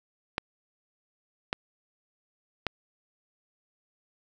clicks, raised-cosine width 0.3 ms, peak -11 dBFS, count 3, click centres 0.381 / 1.529 / 2.667 s, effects none

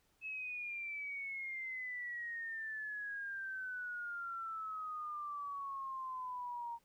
sine exponential sweep, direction down, 2600 to 929 Hz, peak -40 dBFS, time 0.21-6.79 s, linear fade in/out 50 ms, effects pink hiss -75 dBFS RMS until 6.84 s

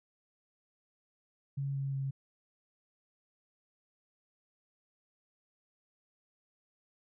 sine tone with pitch steps, 138.59 / 137.24 / 135.89 Hz, C#3 / C#3 / C#3, 0 / -17 / -34 cents, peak -32 dBFS, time 1.57-2.11 s, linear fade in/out 10 ms, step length 180 ms, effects none

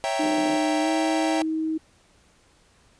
45% pulse chord, C# diminished seventh, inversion none, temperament equal, 554.4 / 659.3 / 784 / 932.3 Hz, C#5 / E5 / G5 / Bb5, 0 / 0 / 0 / 0 cents, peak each -31 / -28 / -28 / -33 dBFS, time 0.04-1.42 s, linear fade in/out 0 ms
sine tone with pitch glide, 306.3 to 317.1 Hz, D#4 to D#4, -27 to +33 cents, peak -23 dBFS, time 0.19-1.78 s, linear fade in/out 10 ms, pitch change +60 cents, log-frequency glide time 0.81-0.88 s
white band-pass noise, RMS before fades -38 dBFS, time 0.23-0.57 s, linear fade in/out 5 ms, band 150 to 560 Hz, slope 96 dB/octave
effects pink hiss -59 dBFS RMS until 2.99 s + resampled to 22050 Hz

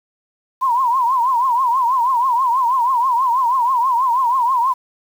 sine tone with vibrato, 997 Hz, B5, 16 cents sharp, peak -13 dBFS, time 0.61-4.74 s, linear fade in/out 20 ms, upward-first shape triangle, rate 6.2 Hz, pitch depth 160 cents each way, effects 7-bit

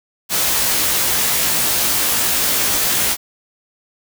white noise with comb filter, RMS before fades -17 dBFS, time 0.29-3.17 s, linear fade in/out 50 ms, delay 17 ms, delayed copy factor +0.9, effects none

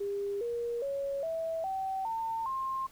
sine tone with pitch steps, 402 / 472.6 / 555.5 / 653.1 / 767.7 / 902.5 / 1060.9 Hz, G4 / A#4 / C#5 / E5 / G5 / A5 / C6, +44 / +24 / +4 / -16 / -36 / +44 / +24 cents, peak -31 dBFS, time 0-2.87 s, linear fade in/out 10 ms, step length 410 ms, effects pink hiss -58 dBFS RMS until 2.91 s

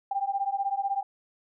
sine beating tone pair, 784 / 800 Hz, G5 / G5, 0 / +35 cents, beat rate 16 Hz, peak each -29 / -29 dBFS, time 0.11-1.03 s, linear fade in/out 5 ms, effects none

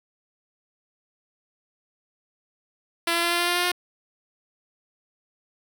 5% pulse tone with pitch steps, 338.1 / 340.6 / 343.2 / 345.8 / 348.4 / 351 / 353.7 / 356.3 Hz, E4 / F4 / F4 / F4 / F4 / F4 / F4 / F4, +44 / -43 / -30 / -17 / -4 / +9 / +22 / +35 cents, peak -10 dBFS, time 3.07-3.718 s, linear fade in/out 5 ms, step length 81 ms, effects none

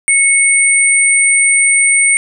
sine tone pair together, 2207 / 8828 Hz, C#7 / C#9, -8 / -8 cents, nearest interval 2 octaves, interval 2400 cents, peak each -10 dBFS, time 0.08-2.17 s, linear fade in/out 0 ms, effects none

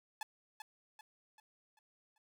sawtooth tone with echo, 862 Hz, A5, 36 cents flat, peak -35 dBFS, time 0.21-0.23 s, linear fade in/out 2 ms, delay 390 ms, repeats 5, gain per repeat -7 dB, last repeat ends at 2.18 s, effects none

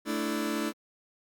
sawtooth chord, A suspended fourth, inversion none, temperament just, 220 / 293.3 / 330 Hz, A3 / D4 / E4, 0 / -2 / +2 cents, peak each -29 dBFS, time 0.05-0.73 s, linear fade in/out 50 ms, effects Opus 48 kbps

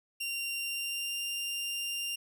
sawtooth tone with pitch glide, 2770 to 2791 Hz, F7 to F7, -15 to -2 cents, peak -30 dBFS, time 0.2-2.16 s, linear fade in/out 10 ms, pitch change +13 cents, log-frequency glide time 0.56-1.16 s, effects none

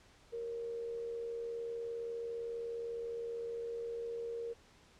sine tone with amplitude modulation, 466.2 Hz, A#4, in tune, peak -36 dBFS, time 0.32-4.54 s, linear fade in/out 20 ms, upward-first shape sine, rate 79.7 Hz, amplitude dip 40%, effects pink hiss -63 dBFS RMS until 4.99 s + low-pass 7000 Hz 12 dB/octave

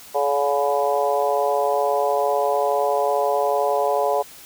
harmonic tone with a mistuned harmonic, 142.3 Hz, C#3, 46 cents sharp, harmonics 3 / 4 / 5 / 6 / 7, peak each -24 / -22 / -23 / -26 / -27 dBFS, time 0.14-4.23 s, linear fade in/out 20 ms, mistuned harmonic 6, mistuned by -23 cents, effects white hiss -43 dBFS RMS until 4.45 s

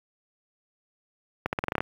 accelerating click train, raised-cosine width 0.5 ms, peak -11 dBFS, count 9, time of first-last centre 1.46-1.805 s, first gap 69 ms, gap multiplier 0.86, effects high-pass 60 Hz 12 dB/octave + 8-bit

